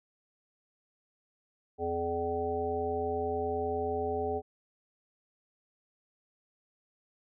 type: harmonic tone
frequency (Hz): 84.7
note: E2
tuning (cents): +48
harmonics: 1 / 3 / 5 / 7 / 9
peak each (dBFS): -40 / -41 / -32 / -39 / -35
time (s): 1.78-4.42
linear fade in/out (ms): 50
effects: none